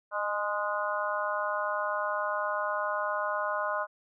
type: harmonic tone with a mistuned harmonic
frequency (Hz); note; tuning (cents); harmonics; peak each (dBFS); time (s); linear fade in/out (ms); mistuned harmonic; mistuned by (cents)
207.7; G#3; 0; 3 / 4 / 5 / 6 / 7; -33 / -39 / -33 / -35 / -35; 0.11-3.87; 50; 3; -25
effects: none